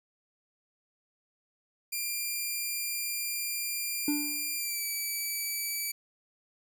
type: tone with pitch glide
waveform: 5% pulse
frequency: 2391 to 2306 Hz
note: D7 to D7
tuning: +30 to -32 cents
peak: -22 dBFS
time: 1.92-5.92 s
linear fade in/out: 10 ms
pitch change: -62 cents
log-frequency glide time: 4.57-4.84 s
type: tone with exponential decay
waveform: triangle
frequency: 293.7 Hz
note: D4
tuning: in tune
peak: -22 dBFS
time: 4.08-4.59 s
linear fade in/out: 2 ms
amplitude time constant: 110 ms
effects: none